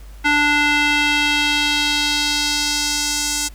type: tone with band-pass filter sweep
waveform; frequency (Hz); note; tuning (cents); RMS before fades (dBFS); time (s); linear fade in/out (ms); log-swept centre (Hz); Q
square; 293.8; D4; +1; -18; 0.24-3.49; 20; 1900 to 7100; 1.6
effects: added 50 Hz sine -35 dBFS peak until 3.54 s + pink hiss -49 dBFS RMS until 3.54 s